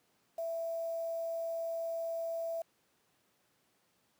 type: tone with quantisation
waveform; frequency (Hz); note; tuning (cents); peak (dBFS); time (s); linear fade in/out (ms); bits
sine; 663; E5; +10; -34; 0.38-2.62; 5; 9
effects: pink hiss -73 dBFS RMS until 4.19 s + high-pass 150 Hz 12 dB/octave